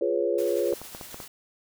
sine chord, C# dominant seventh, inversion first, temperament equal, 349.2 / 415.3 / 493.9 / 554.4 Hz, E#4 / G#4 / B4 / C#5, 0 / 0 / 0 / 0 cents, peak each -28 dBFS, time 0.01-0.74 s, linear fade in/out 5 ms
white noise with tremolo, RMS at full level -42 dBFS, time 0.38-1.28 s, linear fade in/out 5 ms, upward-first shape sine, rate 11 Hz, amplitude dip 30%
clicks, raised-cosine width 1 ms, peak -25 dBFS, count 6, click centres 0.727 / 0.816 / 0.949 / 1.012 / 1.144 / 1.202 s
effects none

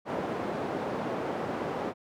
white band-pass noise, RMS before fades -33 dBFS, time 0.05-1.94 s, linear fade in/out 50 ms, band 170 to 680 Hz, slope 12 dB/octave, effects none

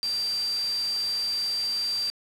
sine tone in noise, 4700 Hz, D8, 1 cent sharp, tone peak -25 dBFS, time 0.03-2.1 s, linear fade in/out 0 ms, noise white, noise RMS -39 dBFS, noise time 0.03-2.1 s, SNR +11 dB, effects low-pass 11000 Hz 12 dB/octave

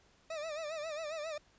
40% pulse tone with vibrato, 622.3 Hz, D#5, in tune, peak -37 dBFS, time 0.3-1.38 s, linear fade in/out 5 ms, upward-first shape sine, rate 7.4 Hz, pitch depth 100 cents each way, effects pink hiss -67 dBFS RMS until 1.58 s + resampled to 16000 Hz

